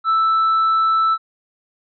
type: tone with tanh clipping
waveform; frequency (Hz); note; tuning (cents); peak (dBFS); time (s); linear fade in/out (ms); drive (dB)
sine; 1320; E6; +2; -14; 0.04-1.18; 50; 2
effects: resampled to 11025 Hz